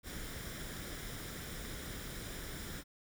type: noise with comb filter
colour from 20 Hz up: pink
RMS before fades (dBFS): -44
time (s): 0.03-2.84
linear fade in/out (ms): 50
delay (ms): 0.56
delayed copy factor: +0.5
effects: none